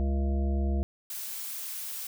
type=harmonic tone; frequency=68.4 Hz; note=C#2; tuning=23 cents flat; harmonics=1 / 3 / 5 / 7 / 9 / 10; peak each=-25 / -34 / -38 / -45 / -45 / -43 dBFS; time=0-0.83 s; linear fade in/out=0 ms
type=noise; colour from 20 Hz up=blue; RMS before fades=-37 dBFS; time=1.1-2.07 s; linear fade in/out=2 ms
effects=none